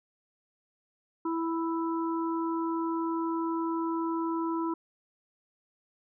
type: harmonic tone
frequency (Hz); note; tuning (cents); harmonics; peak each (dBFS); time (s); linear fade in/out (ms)
329.6; E4; 0; 1 / 3 / 4; -29 / -34 / -40; 1.25-4.74; 5
effects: none